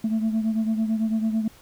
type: beating tone pair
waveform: sine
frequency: 219.5 / 228.5 Hz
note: A3 / A#3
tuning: -4 / -34 cents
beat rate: 9 Hz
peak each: -20 / -26 dBFS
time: 0.04-1.48 s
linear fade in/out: 5 ms
effects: tanh soft clip ceiling -18 dBFS + pink hiss -52 dBFS RMS until 1.61 s